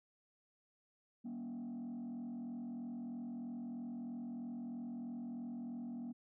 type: tone with frequency modulation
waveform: sine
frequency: 238.7 Hz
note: A#3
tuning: 41 cents sharp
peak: -39 dBFS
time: 1.24-6.13 s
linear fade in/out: 20 ms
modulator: 43.1 Hz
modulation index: 0.65
effects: tanh soft clip ceiling -41 dBFS